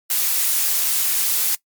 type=noise; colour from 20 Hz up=blue; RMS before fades=-19 dBFS; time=0.1-1.55 s; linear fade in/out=2 ms; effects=noise-tail reverb RT60 0.1 s tail -20 dB re dry + MP3 96 kbps